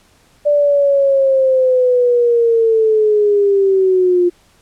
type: linear sweep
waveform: sine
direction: down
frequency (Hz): 589 to 349.8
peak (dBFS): -9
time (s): 0.45-4.3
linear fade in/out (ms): 20
effects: pink hiss -52 dBFS RMS until 4.61 s + low-pass 11000 Hz 12 dB/octave